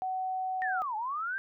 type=tone with pitch glide; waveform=sine; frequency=750 to 745.7 Hz; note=F#5 to F#5; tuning=+23 to +13 cents; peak=-30 dBFS; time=0.02-0.82 s; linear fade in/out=0 ms; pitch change=-10 cents; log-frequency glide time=0.54-0.7 s
type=linear two-way sweep; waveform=sine; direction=down then up; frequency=1864.7 to 830 to 1605 Hz; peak=-31 dBFS; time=0.62-1.38 s; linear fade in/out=0 ms; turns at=0.96 s
effects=none